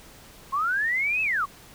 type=linear two-way sweep; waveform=sine; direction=up then down; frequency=1046.5 to 2629 to 1046.5 Hz; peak=-22 dBFS; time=0.52-1.46 s; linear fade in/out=20 ms; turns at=1.22 s; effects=pink hiss -49 dBFS RMS until 1.74 s